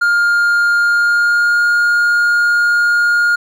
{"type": "tone with pitch glide", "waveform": "triangle", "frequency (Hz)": [1409, 1421.3], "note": ["F6", "F6"], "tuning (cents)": [15, 30], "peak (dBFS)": -8, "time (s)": [0.01, 3.36], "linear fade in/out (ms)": 10, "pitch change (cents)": 15, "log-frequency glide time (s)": [0.77, 1.63], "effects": []}